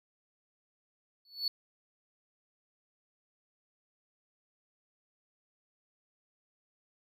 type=tone with exponential growth; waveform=triangle; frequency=4435 Hz; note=C#8; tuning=in tune; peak=-24 dBFS; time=1.25-1.48 s; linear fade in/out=2 ms; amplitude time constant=48 ms; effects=tanh soft clip ceiling -23 dBFS